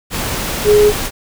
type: tone in noise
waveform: sine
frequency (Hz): 417.9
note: G#4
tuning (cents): +11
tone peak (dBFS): -6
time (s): 0.64-0.93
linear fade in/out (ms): 50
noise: pink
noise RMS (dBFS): -20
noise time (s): 0.1-1.11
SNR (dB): +11
effects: none